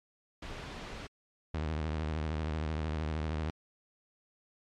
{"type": "noise", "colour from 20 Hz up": "pink", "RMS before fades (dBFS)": -42, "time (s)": [0.42, 1.07], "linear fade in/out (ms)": 5}
{"type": "tone with vibrato", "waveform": "sawtooth", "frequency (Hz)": 77.78, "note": "D#2", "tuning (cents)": 0, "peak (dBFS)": -28, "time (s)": [1.54, 3.5], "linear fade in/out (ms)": 0, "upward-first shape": "triangle", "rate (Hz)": 13, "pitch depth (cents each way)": 110}
{"effects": ["low-pass 4000 Hz 12 dB/octave", "MP3 64 kbps"]}